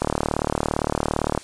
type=click train; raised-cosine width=1 ms; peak=-6 dBFS; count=52; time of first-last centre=0.02-1.376 s; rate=37.6 Hz; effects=white hiss -43 dBFS RMS until 1.43 s + resampled to 22050 Hz